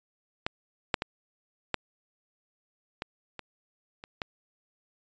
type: clicks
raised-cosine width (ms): 0.3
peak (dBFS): -12 / -7 / -14 / -10 / -17 / -22 / -26 / -16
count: 8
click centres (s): 0.465 / 0.942 / 1.021 / 1.743 / 3.021 / 3.393 / 4.039 / 4.218
effects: resampled to 16000 Hz